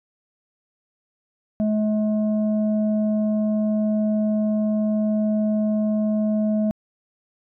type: tone pair together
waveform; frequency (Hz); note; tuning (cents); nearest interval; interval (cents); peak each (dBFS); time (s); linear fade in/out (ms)
sine; 213.6 / 640; G#3 / D#5; +49 / +49; octave + perfect fifth; 1900; -18 / -26; 1.6-6.71; 0
effects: tanh soft clip ceiling -12 dBFS